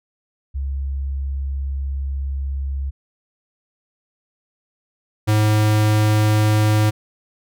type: tone pair in turn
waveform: sine / square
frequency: 68.3 / 106.87 Hz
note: C#2 / A2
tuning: -25 / -50 cents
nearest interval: minor sixth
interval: 775 cents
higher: second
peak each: -21 / -14 dBFS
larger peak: second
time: 0.54-2.91 / 5.27-6.91 s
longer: first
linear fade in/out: 20 ms
effects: none